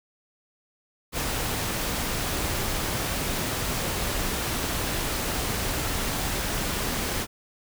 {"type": "noise", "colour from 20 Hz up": "pink", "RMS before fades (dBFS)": -28, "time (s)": [1.12, 7.27], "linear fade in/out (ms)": 50, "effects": []}